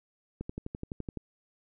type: click train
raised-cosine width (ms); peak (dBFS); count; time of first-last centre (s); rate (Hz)
3; -23; 10; 0.41-1.173; 11.8
effects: none